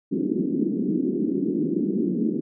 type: band-pass noise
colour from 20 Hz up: white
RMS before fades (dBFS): -24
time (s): 0.11-2.41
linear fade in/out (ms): 20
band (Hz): 180 to 360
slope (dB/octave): 48
effects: none